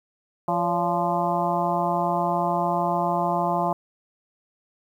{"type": "harmonic tone with a mistuned harmonic", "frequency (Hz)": 173.2, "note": "F3", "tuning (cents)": -14, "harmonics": [1, 2, 3, 4, 5, 6, 7], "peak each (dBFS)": [-29, -31, -31, -25, -27, -28, -37], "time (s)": [0.48, 3.73], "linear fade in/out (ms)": 2, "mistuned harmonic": 3, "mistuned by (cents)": 140, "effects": ["9-bit"]}